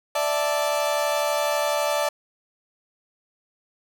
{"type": "chord", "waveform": "35% pulse", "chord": "D suspended second", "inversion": "none", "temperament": "equal", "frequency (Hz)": [587.3, 659.3, 880], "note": ["D5", "E5", "A5"], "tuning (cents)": [0, 0, 0], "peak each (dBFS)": [-22, -26, -26], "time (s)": [0.15, 2.09], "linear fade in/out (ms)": 5, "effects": []}